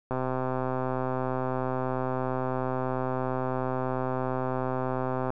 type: click train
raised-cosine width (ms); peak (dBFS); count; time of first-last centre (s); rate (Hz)
1; -16; 671; 0.11-5.304; 129
effects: none